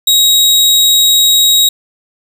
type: tone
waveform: sawtooth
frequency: 3804 Hz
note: A#7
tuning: 34 cents sharp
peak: -3 dBFS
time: 0.07-1.69 s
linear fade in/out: 5 ms
effects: none